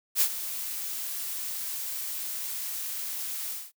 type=noise with ADSR envelope; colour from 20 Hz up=blue; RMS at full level=-21 dBFS; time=0.15-3.72 s; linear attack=61 ms; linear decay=72 ms; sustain=-13 dB; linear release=210 ms; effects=noise-tail reverb RT60 0.1 s tail -24 dB re dry